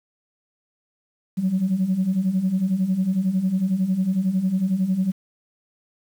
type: beating tone pair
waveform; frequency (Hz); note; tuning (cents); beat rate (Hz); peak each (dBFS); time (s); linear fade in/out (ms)
sine; 180.5 / 191.5; F#3 / G3; -43 / -40; 11; -24 / -19; 1.37-5.12; 20
effects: tanh soft clip ceiling -13 dBFS + 8-bit